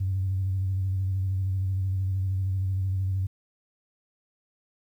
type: tone with vibrato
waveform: sine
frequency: 95 Hz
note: F#2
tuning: 46 cents sharp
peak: -23 dBFS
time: 0-3.27 s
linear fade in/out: 10 ms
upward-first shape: square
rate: 13 Hz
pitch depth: 31 cents each way
effects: tanh soft clip ceiling -19 dBFS + 10-bit